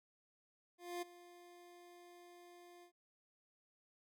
25% pulse tone with ADSR envelope, 350.7 Hz, F4, 7 cents sharp, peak -36 dBFS, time 0.78-2.92 s, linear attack 240 ms, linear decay 14 ms, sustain -18 dB, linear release 90 ms, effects none

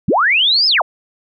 sine linear two-way sweep, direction up then down, 108.5 to 5250 to 486.5 Hz, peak -10 dBFS, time 0.08-0.82 s, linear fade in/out 5 ms, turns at 0.67 s, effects none

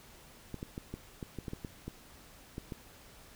clicks, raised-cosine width 3 ms, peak -26 dBFS, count 12, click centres 0.543 / 0.629 / 0.779 / 0.94 / 1.228 / 1.387 / 1.482 / 1.534 / 1.648 / 1.88 / 2.581 / 2.722 s, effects pink hiss -56 dBFS RMS until 3.35 s

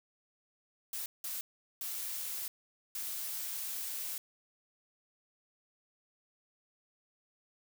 blue noise bursts at uneven times, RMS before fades -39 dBFS, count 4, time 0.93-1.06 / 1.24-1.41 / 1.81-2.48 / 2.95-4.18 s, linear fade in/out 2 ms, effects none

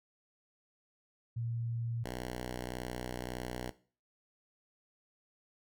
sine / 5% pulse tone pair in turn, 116.54 / 61.73 Hz, A#2 / B1, 0 / 0 cents, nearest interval major seventh, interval 1100 cents, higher first, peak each -34 / -27 dBFS, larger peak second, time 1.36-2.04 / 2.04-3.71 s, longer second, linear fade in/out 10 ms, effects noise-tail reverb RT60 0.4 s tail -18 dB re dry

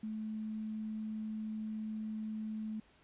sine tone with quantisation, 216.8 Hz, A3, 25 cents flat, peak -37 dBFS, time 0.03-2.8 s, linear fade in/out 5 ms, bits 11, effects pink hiss -66 dBFS RMS until 3.03 s + resampled to 8000 Hz

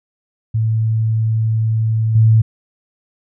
sine tone with level steps, 111.1 Hz, A2, 17 cents sharp, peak -13 / -7 dBFS, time 0.54-2.42 s, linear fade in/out 10 ms, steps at 2.15 s, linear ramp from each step 5 ms, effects none

